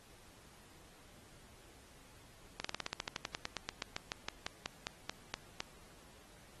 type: slowing click train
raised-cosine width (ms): 0.2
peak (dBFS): -20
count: 25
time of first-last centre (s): 2.6-5.604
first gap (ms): 45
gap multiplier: 1.08
effects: pink hiss -61 dBFS RMS until 6.6 s + AAC 32 kbps